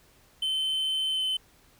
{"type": "tone with pitch glide", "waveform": "triangle", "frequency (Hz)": [3073, 3055], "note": ["G7", "G7"], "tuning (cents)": [-35, -45], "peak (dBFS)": -24, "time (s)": [0.42, 1.37], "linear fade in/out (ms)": 5, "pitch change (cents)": -10, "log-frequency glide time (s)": [1.11, 1.22], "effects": ["pink hiss -60 dBFS RMS until 1.79 s"]}